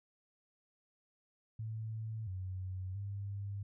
sine tone with pitch steps, 110.4 / 93.2 / 100.1 Hz, A2 / F#2 / G2, +6 / +13 / +37 cents, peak -38 dBFS, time 1.59-3.63 s, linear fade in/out 5 ms, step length 680 ms, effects none

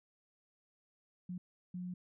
sine tone bursts at uneven times, 180 Hz, F#3, 47 cents flat, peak -39 dBFS, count 2, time 1.29-1.38 / 1.74-1.94 s, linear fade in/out 5 ms, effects none

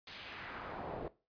brown noise with band-pass filter sweep, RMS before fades -45 dBFS, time 0.07-1.08 s, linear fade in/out 2 ms, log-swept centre 4100 to 500 Hz, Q 1.4, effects noise-tail reverb RT60 0.3 s tail -18 dB re dry + resampled to 11025 Hz

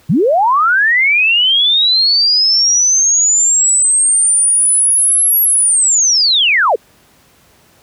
sine linear two-way sweep, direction up then down, 121.7 to 11480 to 369.6 Hz, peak -8 dBFS, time 0.09-6.76 s, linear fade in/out 10 ms, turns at 5.42 s, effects pink hiss -49 dBFS RMS until 7.82 s + high-pass 60 Hz 12 dB/octave

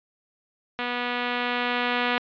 5% pulse tone with level ramp, 244.2 Hz, B3, 19 cents flat, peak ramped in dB -15 to -10 dBFS, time 0.79-2.18 s, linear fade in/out 0 ms, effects resampled to 11025 Hz

